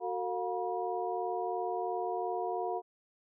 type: tone cluster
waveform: sine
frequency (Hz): 370.4 / 453.3 / 714 / 964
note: F#4 / A#4 / F5 / B5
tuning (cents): +2 / -48 / +38 / -42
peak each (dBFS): -37 / -38 / -35 / -40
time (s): 0-2.82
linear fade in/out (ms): 50
effects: none